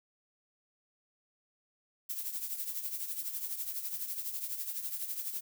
violet noise with tremolo, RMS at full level -35 dBFS, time 2.09-5.41 s, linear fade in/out 10 ms, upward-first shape triangle, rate 12 Hz, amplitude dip 70%, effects none

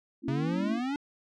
sine chord, A# diminished, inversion none, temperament equal, 233.1 / 277.2 / 329.6 Hz, A#3 / C#4 / E4, 0 / 0 / 0 cents, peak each -36 / -33 / -35 dBFS, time 0.22-0.81 s, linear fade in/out 50 ms
square exponential sweep, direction up, 130.4 to 293.7 Hz, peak -30 dBFS, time 0.28-0.96 s, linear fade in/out 2 ms
effects low-pass 4000 Hz 12 dB/octave

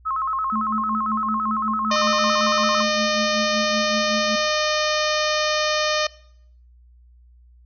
sine tone with vibrato, 1174.7 Hz, D6, in tune, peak -21 dBFS, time 0.05-2.83 s, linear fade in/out 20 ms, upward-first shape square, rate 8.9 Hz, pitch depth 160 cents each way
sine tone with tremolo, 217.7 Hz, A3, 18 cents flat, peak -23 dBFS, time 0.52-4.36 s, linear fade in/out 10 ms, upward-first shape sine, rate 5.3 Hz, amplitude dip 70%
harmonic tone, 610 Hz, D#5, 34 cents flat, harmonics 1 / 2 / 3 / 4 / 5 / 6 / 7 / 8 / 9 / 10, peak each -23 / -26 / -28 / -29 / -30 / -31 / -31 / -32 / -33 / -33 dBFS, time 1.91-6.07 s, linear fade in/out 5 ms
effects noise-tail reverb RT60 0.7 s tail -21 dB re dry + added 60 Hz sine -48 dBFS peak until 7.65 s

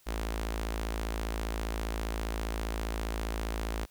sawtooth tone with notch filter, 55 Hz, A1, in tune, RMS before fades -34 dBFS, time 0.06-3.86 s, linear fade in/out 20 ms, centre 120 Hz, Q 0.51, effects white hiss -63 dBFS RMS until 3.9 s

